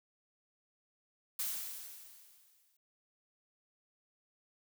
blue noise with exponential decay, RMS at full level -35 dBFS, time 1.39-2.77 s, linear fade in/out 5 ms, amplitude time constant 300 ms, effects none

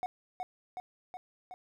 triangle tone with echo, 735 Hz, F#5, 12 cents flat, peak -29 dBFS, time 0.03-0.06 s, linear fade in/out 0 ms, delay 370 ms, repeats 4, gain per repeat -3 dB, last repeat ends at 1.54 s, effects none

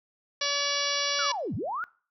harmonic tone, 571 Hz, D5, 49 cents flat, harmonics 1 / 2 / 3 / 4 / 5 / 6 / 7 / 8 / 9 / 10, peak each -35 / -35 / -35 / -35 / -35 / -35 / -35 / -35 / -35 / -35 dBFS, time 0.41-1.32 s, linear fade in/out 5 ms
sine linear two-way sweep, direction down then up, 1484 to 82.41 to 1484 Hz, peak -29 dBFS, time 1.19-1.84 s, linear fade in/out 0 ms, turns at 1.55 s
effects noise-tail reverb RT60 0.4 s tail -22 dB re dry

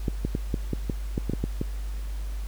clicks, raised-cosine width 3 ms, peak -13 dBFS, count 11, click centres 0.082 / 0.25 / 0.351 / 0.542 / 0.733 / 0.898 / 1.179 / 1.297 / 1.335 / 1.44 / 1.614 s, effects added 50 Hz sine -29 dBFS peak until 2.47 s + pink hiss -49 dBFS RMS until 2.47 s

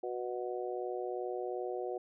harmonic tone, 122.7 Hz, B2, 11 cents flat, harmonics 3 / 4 / 5 / 6, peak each -38 / -40 / -44 / -42 dBFS, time 0.03-1.98 s, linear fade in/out 5 ms, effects none

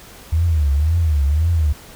sine tone with vibrato, 77 Hz, D#2, 17 cents flat, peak -13 dBFS, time 0.32-1.73 s, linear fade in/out 10 ms, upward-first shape triangle, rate 1.9 Hz, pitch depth 210 cents each way, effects pink hiss -41 dBFS RMS until 1.95 s

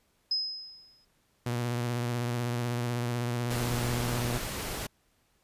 sine tone with exponential decay, 5080 Hz, D#8, 35 cents sharp, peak -24 dBFS, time 0.31-1.05 s, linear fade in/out 5 ms, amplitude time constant 160 ms
sawtooth tone with vibrato, 120.5 Hz, B2, 42 cents flat, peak -25 dBFS, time 1.46-4.38 s, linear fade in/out 5 ms, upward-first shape sine, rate 16 Hz, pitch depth 34 cents each way
pink noise, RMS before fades -35 dBFS, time 3.5-4.87 s, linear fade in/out 10 ms
effects pink hiss -70 dBFS RMS until 5.43 s + resampled to 32000 Hz

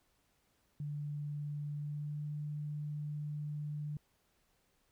sine tone with pitch glide, 146.83 to 148.71 Hz, D3 to D3, 0 to +22 cents, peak -37 dBFS, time 0.8-3.97 s, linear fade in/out 2 ms, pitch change +22 cents, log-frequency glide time 1.76-2.24 s, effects pink hiss -75 dBFS RMS until 4.91 s

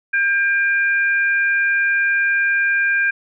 sine tone pair together, 1600 / 2395 Hz, G6 / D7, +35 / +33 cents, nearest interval perfect fifth, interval 698 cents, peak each -15 / -22 dBFS, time 0.13-3.11 s, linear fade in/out 10 ms, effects none

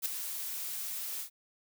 blue noise with ADSR envelope, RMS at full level -29 dBFS, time 0.02-1.3 s, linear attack 37 ms, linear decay 4 ms, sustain -9 dB, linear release 98 ms, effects none

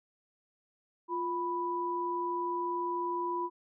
sine tone pair together, 349.2 / 987.8 Hz, F4 / B5, 0 / 0 cents, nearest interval octave + tritone, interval 1800 cents, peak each -35 / -32 dBFS, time 1.08-3.5 s, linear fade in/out 50 ms, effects none

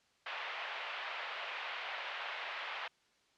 white band-pass noise, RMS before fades -42 dBFS, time 0.26-2.88 s, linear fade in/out 5 ms, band 600 to 3000 Hz, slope 24 dB/octave, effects white hiss -71 dBFS RMS until 3.37 s + low-pass 5000 Hz 12 dB/octave

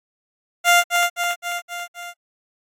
15% pulse tone with echo, 698.5 Hz, F5, in tune, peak -5 dBFS, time 0.64-0.84 s, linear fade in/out 50 ms, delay 260 ms, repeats 5, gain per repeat -4 dB, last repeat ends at 2.14 s, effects AAC 48 kbps

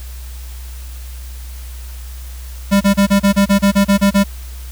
square tone bursts, 199.1 Hz, G3, 27 cents sharp, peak -9 dBFS, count 12, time 2.71-4.24 s, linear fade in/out 20 ms, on 100 ms, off 30 ms, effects added 62 Hz sine -27 dBFS peak until 4.71 s + white hiss -40 dBFS RMS until 4.71 s

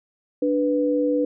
sine tone pair together, 293.7 / 493.9 Hz, D4 / B4, 0 / 0 cents, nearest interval major sixth, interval 900 cents, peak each -21 dBFS, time 0.42-1.25 s, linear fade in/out 5 ms, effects none

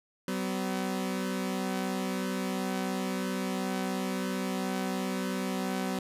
sawtooth tone pair together, 189.7 / 252.6 Hz, F#3 / B3, +43 / +39 cents, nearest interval perfect fourth, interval 496 cents, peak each -28 / -30 dBFS, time 0.28-5.99 s, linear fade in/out 2 ms, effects resampled to 32000 Hz + 9-bit

